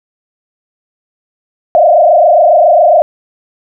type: tone with frequency modulation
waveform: sine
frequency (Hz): 655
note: E5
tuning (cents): -11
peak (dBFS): -3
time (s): 1.75-3.02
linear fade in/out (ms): 0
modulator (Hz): 27.3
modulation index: 2.3
effects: none